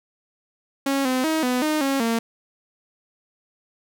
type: tone with pitch steps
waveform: sawtooth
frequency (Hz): 274.7 / 256.6 / 317.2 / 250.1 / 307.3 / 273.2 / 229.2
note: C#4 / C4 / D#4 / B3 / D#4 / C#4 / A#3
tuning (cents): -16 / -34 / +33 / +22 / -21 / -25 / -29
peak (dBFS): -16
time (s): 0.86-2.19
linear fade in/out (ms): 5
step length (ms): 190
effects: none